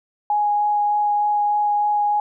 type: tone with vibrato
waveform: sine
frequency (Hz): 830.6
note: G#5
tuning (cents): 0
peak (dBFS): -16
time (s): 0.3-2.2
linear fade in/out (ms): 2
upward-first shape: sine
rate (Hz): 3.3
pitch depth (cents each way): 8
effects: none